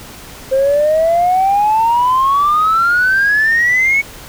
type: exponential sweep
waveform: sine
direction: up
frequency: 524 to 2237 Hz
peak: -8 dBFS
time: 0.51-4.02 s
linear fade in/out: 20 ms
effects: tanh soft clip ceiling -6 dBFS + pink hiss -34 dBFS RMS until 4.28 s